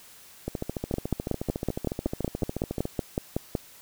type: two click trains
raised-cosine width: 2 ms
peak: -16 / -12 dBFS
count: 34 / 15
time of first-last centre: 0.48-2.854 / 0.94-3.552 s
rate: 13.9 / 5.36 Hz
effects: white hiss -51 dBFS RMS until 3.81 s